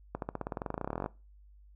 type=accelerating click train; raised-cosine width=1 ms; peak=-20 dBFS; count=24; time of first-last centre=0.15-1.061 s; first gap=72 ms; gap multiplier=0.94; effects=noise-tail reverb RT60 0.3 s tail -21 dB re dry + added 50 Hz sine -54 dBFS peak until 1.75 s